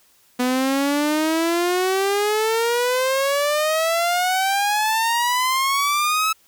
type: exponential sweep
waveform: sawtooth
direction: up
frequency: 246.9 to 1306 Hz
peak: -14 dBFS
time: 0.39-6.33 s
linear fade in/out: 10 ms
effects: white hiss -57 dBFS RMS until 6.47 s